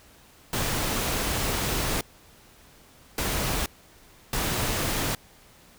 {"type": "noise bursts at uneven times", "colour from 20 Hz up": "pink", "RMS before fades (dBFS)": -27, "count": 3, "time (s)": [[0.53, 2.01], [3.18, 3.66], [4.33, 5.15]], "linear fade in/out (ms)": 2, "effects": ["pink hiss -54 dBFS RMS until 5.78 s"]}